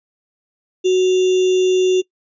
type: tone with sample-and-hold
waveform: sine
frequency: 370.2 Hz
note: F#4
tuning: 1 cent sharp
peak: -11 dBFS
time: 0.84-2.02 s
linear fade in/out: 20 ms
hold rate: 3150 Hz
effects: noise-tail reverb RT60 0.1 s tail -23 dB re dry + resampled to 16000 Hz